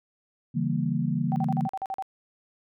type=chord; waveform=sine; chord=C# diminished seventh; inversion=none; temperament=equal with one note detuned; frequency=141.01 / 164.81 / 196 / 233.1 Hz; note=C#3 / E3 / G3 / Bb3; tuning=+30 / 0 / 0 / 0 cents; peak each=-29 / -28 / -32 / -29 dBFS; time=0.54-1.68 s; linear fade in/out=20 ms
type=tone bursts; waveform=sine; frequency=770 Hz; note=G5; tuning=31 cents flat; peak=-28 dBFS; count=9; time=1.32-2.024 s; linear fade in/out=0 ms; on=40 ms; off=43 ms
effects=none